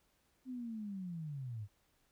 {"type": "linear sweep", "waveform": "sine", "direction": "down", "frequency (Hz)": [261.6, 98], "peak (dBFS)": -40, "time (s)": [0.45, 1.68], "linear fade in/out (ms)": 50, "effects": ["pink hiss -75 dBFS RMS until 2.11 s"]}